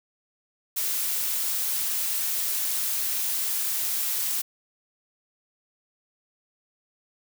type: noise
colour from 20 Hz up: blue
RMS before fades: -27 dBFS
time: 0.76-4.42 s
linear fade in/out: 10 ms
effects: none